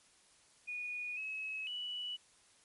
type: tone with pitch steps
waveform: sine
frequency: 2459 / 2572 / 2953 Hz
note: D#7 / E7 / F#7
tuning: -21 / -43 / -4 cents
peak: -38 dBFS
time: 0.67-2.17 s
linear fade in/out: 20 ms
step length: 500 ms
effects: white hiss -66 dBFS RMS until 2.64 s + MP3 48 kbps